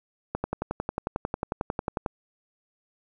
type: click train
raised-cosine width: 1 ms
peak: -13 dBFS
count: 20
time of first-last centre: 0.35-2.062 s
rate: 11.1 Hz
effects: none